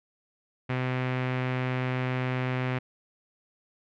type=tone with low-pass filter; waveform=sawtooth; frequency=127.7 Hz; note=C3; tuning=42 cents flat; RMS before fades=-29 dBFS; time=0.69-2.79 s; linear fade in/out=10 ms; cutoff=2300 Hz; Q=2.2; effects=none